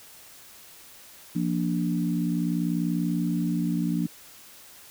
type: chord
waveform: sine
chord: Bb major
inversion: second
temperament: equal with one note detuned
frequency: 173.21 / 233.1 / 293.7 Hz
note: F3 / Bb3 / D4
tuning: -14 / 0 / 0 cents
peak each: -26 / -29 / -29 dBFS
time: 1.35-4.07 s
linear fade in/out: 10 ms
effects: white hiss -49 dBFS RMS until 4.9 s